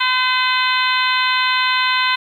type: harmonic tone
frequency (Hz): 510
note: C5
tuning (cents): -44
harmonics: 2 / 3 / 4 / 5 / 6 / 7 / 8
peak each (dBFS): -19 / -21 / -22 / -23 / -24 / -24 / -25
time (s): 0-2.16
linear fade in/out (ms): 10
effects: 8-bit